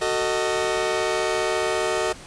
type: chord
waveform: sawtooth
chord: D# diminished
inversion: first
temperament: just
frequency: 373.4 / 448 / 622.3 Hz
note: F#4 / A4 / D#5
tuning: +16 / +31 / 0 cents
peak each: -22 dBFS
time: 0.01-2.13 s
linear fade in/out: 10 ms
effects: pink hiss -42 dBFS RMS until 2.26 s + resampled to 22050 Hz